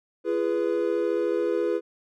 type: chord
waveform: triangle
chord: F diminished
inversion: none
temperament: equal with one note detuned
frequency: 341.3 / 415.3 / 493.9 Hz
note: F4 / Ab4 / Cb5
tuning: -40 / 0 / 0 cents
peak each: -25 dBFS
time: 0.24-1.81 s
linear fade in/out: 50 ms
effects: none